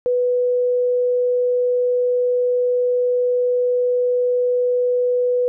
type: tone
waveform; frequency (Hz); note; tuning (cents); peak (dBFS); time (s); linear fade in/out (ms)
sine; 493.9; B4; 0; -15; 0.06-5.48; 0
effects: none